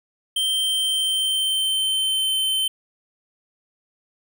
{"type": "tone with pitch glide", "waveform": "square", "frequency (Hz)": [3136, 3087], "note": ["G7", "G7"], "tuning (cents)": [0, -27], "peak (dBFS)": -20, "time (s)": [0.36, 2.68], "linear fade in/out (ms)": 5, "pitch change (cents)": -27, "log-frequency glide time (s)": [0.56, 2.31], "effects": []}